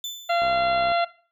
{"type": "tone with exponential decay", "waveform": "35% pulse", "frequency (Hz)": 3520, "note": "A7", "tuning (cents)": 0, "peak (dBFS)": -25, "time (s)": [0.04, 0.69], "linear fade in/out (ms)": 2, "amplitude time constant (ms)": 140}
{"type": "harmonic tone", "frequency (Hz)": 687, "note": "F5", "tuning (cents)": -29, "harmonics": [1, 2, 3, 4, 5, 6], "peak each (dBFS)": [-21, -27, -31, -33, -35, -37], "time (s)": [0.29, 1.05], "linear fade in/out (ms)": 10}
{"type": "click train", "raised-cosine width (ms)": 1, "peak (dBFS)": -23, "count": 33, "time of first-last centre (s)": [0.42, 0.918], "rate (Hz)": 64.3}
{"effects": ["noise-tail reverb RT60 0.4 s tail -17 dB re dry"]}